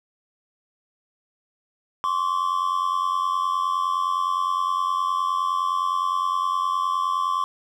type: tone pair together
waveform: triangle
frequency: 1052 / 1141.7 Hz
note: C6 / D6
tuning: +9 / -49 cents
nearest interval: minor second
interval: 142 cents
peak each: -22 dBFS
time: 2.04-7.44 s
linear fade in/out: 0 ms
effects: none